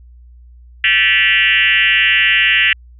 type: tone with frequency modulation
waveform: sine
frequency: 2349 Hz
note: D7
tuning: in tune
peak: -9 dBFS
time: 0.84-2.73 s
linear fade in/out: 2 ms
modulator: 200 Hz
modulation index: 3.3
effects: added 60 Hz sine -38 dBFS peak until 2.99 s